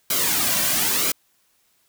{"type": "noise with flanger", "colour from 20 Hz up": "white", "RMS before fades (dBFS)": -21, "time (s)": [0.1, 1.12], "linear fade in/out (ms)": 5, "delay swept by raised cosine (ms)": [1.1, 2.4], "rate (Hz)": 1, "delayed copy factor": -0.65, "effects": ["white hiss -64 dBFS RMS until 1.88 s"]}